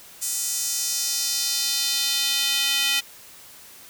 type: tone with high-pass filter sweep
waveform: square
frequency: 277.2 Hz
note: C#4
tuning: in tune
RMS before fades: -24 dBFS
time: 0.21-3.01 s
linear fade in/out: 20 ms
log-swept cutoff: 7500 to 2800 Hz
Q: 1.9
effects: white hiss -46 dBFS RMS until 3.89 s